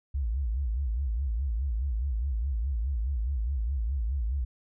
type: tone with vibrato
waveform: sine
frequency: 61.74 Hz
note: B1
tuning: in tune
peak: -26 dBFS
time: 0.14-4.45 s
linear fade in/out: 10 ms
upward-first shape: sine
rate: 4.8 Hz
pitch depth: 250 cents each way
effects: none